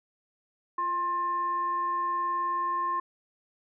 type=tone with frequency modulation; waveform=sine; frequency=1060 Hz; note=C6; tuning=22 cents sharp; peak=-26 dBFS; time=0.78-3 s; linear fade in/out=5 ms; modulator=713 Hz; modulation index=0.28; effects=none